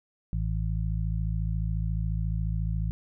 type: harmonic tone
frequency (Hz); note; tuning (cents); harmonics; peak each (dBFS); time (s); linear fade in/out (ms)
54.2; A1; -25; 1 / 2 / 3; -28 / -31 / -33; 0.33-2.91; 0
effects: none